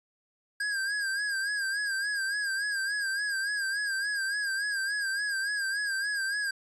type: tone with vibrato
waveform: square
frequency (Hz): 1620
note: G#6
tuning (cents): -43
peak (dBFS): -29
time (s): 0.6-6.51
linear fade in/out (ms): 5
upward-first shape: sine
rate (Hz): 3.5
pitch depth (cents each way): 70
effects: resampled to 24000 Hz